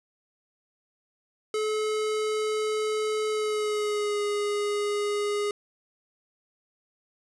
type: tone with pitch glide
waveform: square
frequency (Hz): 430.1 to 412.6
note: A4 to G#4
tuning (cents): -39 to -11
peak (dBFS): -26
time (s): 1.54-5.51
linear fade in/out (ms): 2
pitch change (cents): -72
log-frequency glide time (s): 3.3-4.22
effects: resampled to 24000 Hz + 9-bit